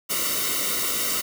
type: noise with comb filter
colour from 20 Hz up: white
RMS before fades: -25 dBFS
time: 0.09-1.22 s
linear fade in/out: 20 ms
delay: 1.2 ms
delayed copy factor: -0.95
effects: none